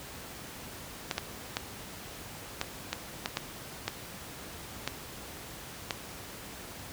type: clicks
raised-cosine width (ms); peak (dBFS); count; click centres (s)
0.2; -12; 10; 1.112 / 1.181 / 1.569 / 2.614 / 2.93 / 3.259 / 3.371 / 3.88 / 4.876 / 5.908
effects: pink hiss -44 dBFS RMS until 6.92 s + high-pass 60 Hz 12 dB/octave